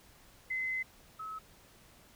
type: tone pair in turn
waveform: sine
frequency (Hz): 2047 / 1289.5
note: C7 / E6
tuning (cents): -38 / -39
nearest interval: minor sixth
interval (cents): 801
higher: first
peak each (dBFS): -32 / -39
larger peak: first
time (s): 0.5-0.83 / 1.19-1.39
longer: first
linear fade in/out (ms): 10
effects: pink hiss -60 dBFS RMS until 2.15 s